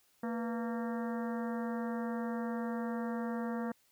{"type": "harmonic tone with a mistuned harmonic", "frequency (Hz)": 230, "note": "A#3", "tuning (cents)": -23, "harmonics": [1, 2, 3, 4, 5, 6, 7, 8], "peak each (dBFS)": [-35, -41, -45, -47, -49, -51, -52, -53], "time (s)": [0.23, 3.72], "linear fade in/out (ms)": 5, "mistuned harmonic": 2, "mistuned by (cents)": 100, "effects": ["white hiss -70 dBFS RMS until 3.91 s"]}